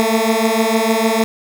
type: beating tone pair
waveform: 15% pulse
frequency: 220 / 226.6 Hz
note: A3 / A#3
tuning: 0 / -49 cents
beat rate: 6.6 Hz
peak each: -10 dBFS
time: 0-1.24 s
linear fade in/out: 0 ms
effects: 7-bit